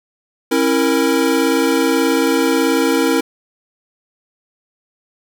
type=chord; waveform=square; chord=A# diminished; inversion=first; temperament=equal with one note detuned; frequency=271.2 / 329.6 / 466.2 Hz; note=C#4 / E4 / A#4; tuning=-38 / 0 / 0 cents; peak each=-18 dBFS; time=0.51-3.21 s; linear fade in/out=10 ms; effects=none